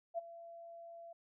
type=tone with ADSR envelope; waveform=sine; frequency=676 Hz; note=E5; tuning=43 cents sharp; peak=-33 dBFS; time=0.14-1.13 s; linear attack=41 ms; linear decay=18 ms; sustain=-16 dB; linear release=6 ms; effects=none